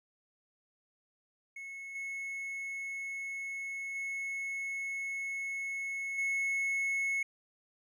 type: tone with level steps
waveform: triangle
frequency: 2190 Hz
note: C#7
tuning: 22 cents flat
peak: -40 / -35 / -33 / -28 dBFS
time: 1.56-7.23 s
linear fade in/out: 5 ms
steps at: 1.95 / 3.95 / 6.18 s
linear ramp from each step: 5 ms
effects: none